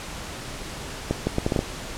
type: accelerating click train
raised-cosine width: 2 ms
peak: -8 dBFS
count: 7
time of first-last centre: 1.11-1.591 s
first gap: 160 ms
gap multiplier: 0.71
effects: pink hiss -35 dBFS RMS until 1.97 s + low-pass 9000 Hz 12 dB/octave